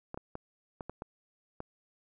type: clicks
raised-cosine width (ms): 1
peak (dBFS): -25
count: 7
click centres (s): 0.144 / 0.175 / 0.354 / 0.808 / 0.896 / 1.021 / 1.604
effects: none